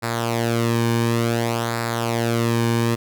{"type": "tone with flanger", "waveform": "sawtooth", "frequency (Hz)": 116.54, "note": "A#2", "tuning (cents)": 0, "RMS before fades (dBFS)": -21, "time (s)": [0.02, 2.96], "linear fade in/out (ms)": 20, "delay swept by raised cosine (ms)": [0.32, 1.52], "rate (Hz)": 0.56, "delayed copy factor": -0.65, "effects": []}